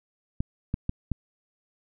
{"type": "clicks", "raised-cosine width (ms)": 5, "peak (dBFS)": -14, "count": 4, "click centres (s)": [0.405, 0.741, 0.894, 1.117], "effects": []}